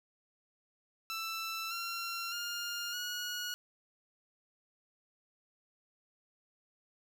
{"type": "tone with pitch steps", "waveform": "15% pulse", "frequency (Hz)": [1329, 1368.7, 1409.7, 1451.8], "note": ["E6", "F6", "F6", "F#6"], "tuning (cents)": [14, -35, 16, -33], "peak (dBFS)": -30, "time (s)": [1.1, 3.54], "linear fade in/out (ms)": 0, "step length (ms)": 610, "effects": []}